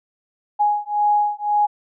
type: beating tone pair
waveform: sine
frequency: 830.6 / 832.5 Hz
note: G#5 / G#5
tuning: 0 / +4 cents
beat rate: 1.9 Hz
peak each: -19 dBFS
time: 0.59-1.67 s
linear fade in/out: 20 ms
effects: none